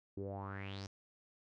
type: tone with low-pass filter sweep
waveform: sawtooth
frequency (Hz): 98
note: G2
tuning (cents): 0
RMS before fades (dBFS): -44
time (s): 0.17-0.87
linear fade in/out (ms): 5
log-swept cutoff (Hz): 340 to 6000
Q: 6.2
effects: none